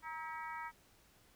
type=harmonic tone with a mistuned harmonic; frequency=321.9 Hz; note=E4; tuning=41 cents flat; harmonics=3 / 4 / 5 / 6 / 7; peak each=-44 / -48 / -52 / -50 / -52 dBFS; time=0.02-0.72 s; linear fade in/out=50 ms; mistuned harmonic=3; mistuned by=-43 cents; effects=pink hiss -67 dBFS RMS until 1.35 s